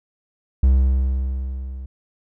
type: tone with level ramp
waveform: triangle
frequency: 65.41 Hz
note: C2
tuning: in tune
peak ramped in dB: -8 to -28 dBFS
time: 0.63-1.86 s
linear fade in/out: 5 ms
effects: none